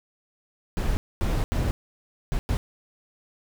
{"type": "noise bursts at uneven times", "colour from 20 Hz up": "brown", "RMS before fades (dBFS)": -24, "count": 5, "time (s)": [[0.77, 0.97], [1.21, 1.44], [1.52, 1.71], [2.32, 2.39], [2.49, 2.57]], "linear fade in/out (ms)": 0, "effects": []}